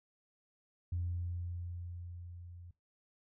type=tone with level ramp; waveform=sine; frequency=87.31 Hz; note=F2; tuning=in tune; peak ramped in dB=-32 to -49 dBFS; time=0.92-2.71 s; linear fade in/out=5 ms; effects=noise-tail reverb RT60 0.2 s tail -20 dB re dry + tanh soft clip ceiling -28 dBFS